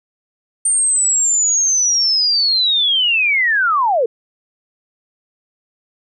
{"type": "linear sweep", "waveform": "sine", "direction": "down", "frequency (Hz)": [8870, 430], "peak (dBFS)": -12, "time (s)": [0.65, 4.06], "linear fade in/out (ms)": 5, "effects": []}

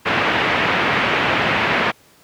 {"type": "low-pass noise", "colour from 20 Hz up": "white", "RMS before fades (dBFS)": -18, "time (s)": [0.05, 1.92], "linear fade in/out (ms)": 20, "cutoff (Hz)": 2600, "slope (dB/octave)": 24, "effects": ["pink hiss -51 dBFS RMS until 2.23 s", "high-pass 100 Hz 12 dB/octave"]}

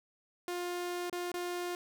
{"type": "tone with dropouts", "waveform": "sawtooth", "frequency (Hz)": 353.5, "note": "F4", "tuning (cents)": 21, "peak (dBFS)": -31, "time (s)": [0.48, 1.75], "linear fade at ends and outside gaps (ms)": 1, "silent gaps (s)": [[1.098, 1.127], [1.317, 1.341]], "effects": []}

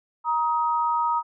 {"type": "tone pair together", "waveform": "sine", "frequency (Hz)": [943.2, 1259], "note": ["A#5", "D#6"], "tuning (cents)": [20, 20], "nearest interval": "perfect fourth", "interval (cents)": 500, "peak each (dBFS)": [-22, -25], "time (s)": [0.24, 1.23], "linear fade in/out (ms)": 50, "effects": []}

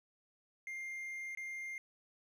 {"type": "tone with dropouts", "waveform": "triangle", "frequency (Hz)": 2109, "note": "C7", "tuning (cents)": 13, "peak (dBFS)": -39, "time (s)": [0.67, 1.78], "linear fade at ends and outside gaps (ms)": 1, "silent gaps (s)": [1.35, 1.373], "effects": []}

